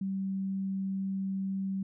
sine tone, 193 Hz, G3, 27 cents flat, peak -30 dBFS, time 0.01-1.83 s, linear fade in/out 5 ms, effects none

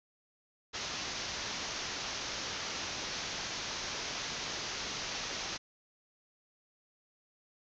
white low-pass noise, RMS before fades -39 dBFS, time 0.73-5.58 s, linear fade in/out 20 ms, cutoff 6500 Hz, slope 96 dB/octave, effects none

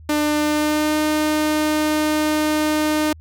sawtooth tone with pitch glide, 299.6 to 305.7 Hz, D4 to D#4, +35 to -30 cents, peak -13 dBFS, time 0.09-3.13 s, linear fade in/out 5 ms, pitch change +35 cents, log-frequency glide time 0.43-0.98 s, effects added 79 Hz sine -39 dBFS peak until 3.2 s

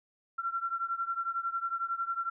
sine beating tone pair, 1358 / 1369 Hz, F6 / F6, -49 / -35 cents, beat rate 11 Hz, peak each -33 / -35 dBFS, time 0.38-2.3 s, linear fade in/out 10 ms, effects none

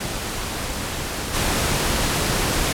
pink noise with level steps, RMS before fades -27 / -21 dBFS, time 0-2.73 s, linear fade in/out 10 ms, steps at 1.33 s, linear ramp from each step 20 ms, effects low-pass 12000 Hz 12 dB/octave

